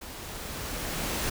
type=noise with level ramp; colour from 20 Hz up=pink; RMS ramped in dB=-42 to -29 dBFS; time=0.01-1.3 s; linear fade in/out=10 ms; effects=none